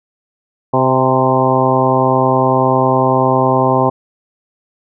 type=harmonic tone with a mistuned harmonic; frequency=130 Hz; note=C3; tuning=11 cents flat; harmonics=1 / 2 / 3 / 4 / 5 / 6 / 7 / 8; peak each=-18 / -18 / -18 / -18 / -18 / -18 / -18 / -18 dBFS; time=0.73-3.9 s; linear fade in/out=10 ms; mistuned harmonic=6; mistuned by=+40 cents; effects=none